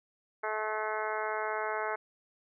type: harmonic tone with a mistuned harmonic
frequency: 215.7 Hz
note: A3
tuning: 34 cents flat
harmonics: 2 / 3 / 4 / 5 / 6 / 7 / 8 / 9 / 10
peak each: -38 / -38 / -37 / -40 / -40 / -39 / -44 / -47 / -44 dBFS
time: 0.43-1.96 s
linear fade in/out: 10 ms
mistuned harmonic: 10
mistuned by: -18 cents
effects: none